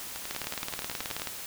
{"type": "two click trains", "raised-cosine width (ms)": 0.2, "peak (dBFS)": [-15, -19], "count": [19, 12], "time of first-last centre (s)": [[0.31, 1.273], [0.16, 1.198]], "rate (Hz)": [18.7, 10.6], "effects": ["white hiss -40 dBFS RMS until 1.46 s"]}